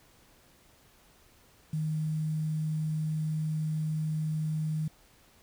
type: tone with quantisation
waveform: sine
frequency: 155.6 Hz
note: D#3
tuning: in tune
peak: -28 dBFS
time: 1.73-4.88 s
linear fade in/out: 5 ms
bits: 9
effects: pink hiss -61 dBFS RMS until 5.42 s